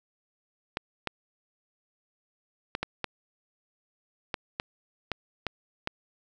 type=clicks; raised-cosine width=0.3 ms; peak=-13 dBFS; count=10; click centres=0.771 / 1.073 / 2.751 / 2.83 / 3.043 / 4.342 / 4.599 / 5.117 / 5.467 / 5.874 s; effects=none